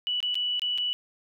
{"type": "tone with dropouts", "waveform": "sine", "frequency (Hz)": 2955, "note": "F#7", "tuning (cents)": -3, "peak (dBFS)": -25, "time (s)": [0.07, 0.93], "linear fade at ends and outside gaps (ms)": 0, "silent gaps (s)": [[0.204, 0.228], [0.344, 0.354], [0.595, 0.619], [0.777, 0.783]], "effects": []}